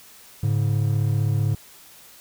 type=tone pair together; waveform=triangle; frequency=106.4 / 142.03 Hz; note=G#2 / C#3; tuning=+42 / +42 cents; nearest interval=perfect fourth; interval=500 cents; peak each=-18 / -22 dBFS; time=0.43-1.55 s; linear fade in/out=5 ms; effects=white hiss -48 dBFS RMS until 2.2 s